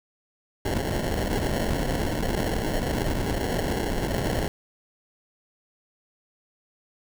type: noise with sample-and-hold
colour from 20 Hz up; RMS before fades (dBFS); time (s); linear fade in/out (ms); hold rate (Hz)
pink; -26; 0.65-4.48; 2; 1225
effects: none